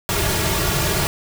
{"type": "noise with comb filter", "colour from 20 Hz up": "pink", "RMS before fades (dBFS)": -20, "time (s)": [0.09, 1.07], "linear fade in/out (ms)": 0, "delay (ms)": 3.9, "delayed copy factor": -0.75, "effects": []}